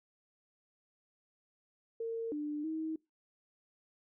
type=tone with pitch steps; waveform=sine; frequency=456.4 / 297.3 / 317.5 Hz; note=A#4 / D4 / D#4; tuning=-37 / +21 / +35 cents; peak=-34 dBFS; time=2-2.96 s; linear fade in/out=5 ms; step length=320 ms; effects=noise-tail reverb RT60 0.2 s tail -22 dB re dry